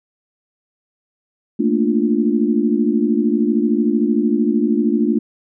sine chord, Bb major seventh, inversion third, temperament equal, 220 / 233.1 / 293.7 / 349.2 Hz, A3 / Bb3 / D4 / F4, 0 / 0 / 0 / 0 cents, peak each -18 / -19 / -19 / -21 dBFS, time 1.59-5.19 s, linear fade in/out 10 ms, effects none

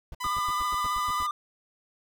brown noise bursts, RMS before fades -38 dBFS, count 10, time 0.12-1.228 s, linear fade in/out 2 ms, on 28 ms, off 92 ms
sawtooth tone, 999 Hz, B5, 20 cents sharp, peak -28 dBFS, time 0.2-1.27 s, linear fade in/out 10 ms
triangle tone with vibrato, 1206 Hz, D6, 46 cents sharp, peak -25 dBFS, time 0.24-1.31 s, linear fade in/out 2 ms, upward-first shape triangle, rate 15 Hz, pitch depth 39 cents each way
effects none

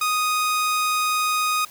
sawtooth tone, 1244.5 Hz, D#6, in tune, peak -16 dBFS, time 0.01-1.65 s, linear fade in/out 5 ms, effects white hiss -45 dBFS RMS until 1.7 s

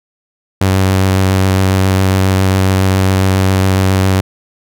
sawtooth tone with vibrato, 95.1 Hz, F#2, 48 cents sharp, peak -5 dBFS, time 0.61-4.21 s, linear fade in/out 5 ms, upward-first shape sine, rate 7.3 Hz, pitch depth 13 cents each way, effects none

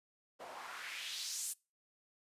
white noise with band-pass filter sweep, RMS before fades -44 dBFS, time 0.39-1.54 s, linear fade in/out 20 ms, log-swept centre 570 to 9700 Hz, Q 2.2, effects noise-tail reverb RT60 0.3 s tail -25 dB re dry + resampled to 32000 Hz

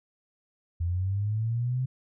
sine linear sweep, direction up, 83.3 to 130.81 Hz, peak -25 dBFS, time 0.8-1.86 s, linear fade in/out 10 ms, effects none

